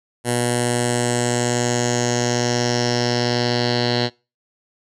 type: tone with low-pass filter sweep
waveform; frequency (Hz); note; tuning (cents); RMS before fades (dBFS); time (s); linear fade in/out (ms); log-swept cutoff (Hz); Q
10% pulse; 121.1; B2; -34; -20; 0.24-4.1; 50; 9800 to 4200; 5
effects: noise-tail reverb RT60 0.3 s tail -24 dB re dry